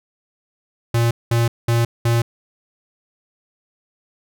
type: tone bursts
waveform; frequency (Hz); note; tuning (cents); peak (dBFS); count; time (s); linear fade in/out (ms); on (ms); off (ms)
square; 117.1; A#2; +8; -15; 4; 0.94-2.22; 5; 170; 200
effects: none